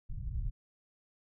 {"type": "low-pass noise", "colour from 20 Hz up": "pink", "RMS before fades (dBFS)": -36, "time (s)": [0.09, 0.51], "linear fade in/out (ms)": 20, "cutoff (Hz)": 110, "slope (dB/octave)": 24, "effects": []}